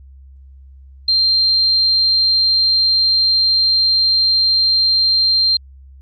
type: tone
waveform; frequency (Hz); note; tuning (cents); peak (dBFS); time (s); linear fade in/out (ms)
sine; 4169; C8; -7; -11; 1.08-5.57; 5
effects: added 67 Hz sine -38 dBFS peak until 6.01 s + Opus 48 kbps